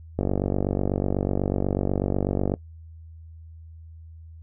click train, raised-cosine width 2 ms, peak -10 dBFS, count 114, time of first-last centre 0.19-2.539 s, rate 48.1 Hz, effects noise-tail reverb RT60 0.1 s tail -20 dB re dry + added 81 Hz sine -41 dBFS peak until 4.42 s

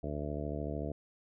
harmonic tone, 73.42 Hz, D2, in tune, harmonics 1 / 2 / 3 / 4 / 5 / 6 / 7 / 8 / 9, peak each -40 / -41 / -44 / -42 / -47 / -44 / -46 / -47 / -44 dBFS, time 0.03-0.92 s, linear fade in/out 5 ms, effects none

